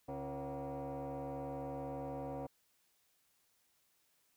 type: tone with frequency modulation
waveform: sine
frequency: 138.59 Hz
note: C#3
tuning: in tune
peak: -38 dBFS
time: 0.08-2.47 s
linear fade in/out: 10 ms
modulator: 205 Hz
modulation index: 3.4
effects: tanh soft clip ceiling -37 dBFS + white hiss -75 dBFS RMS until 4.36 s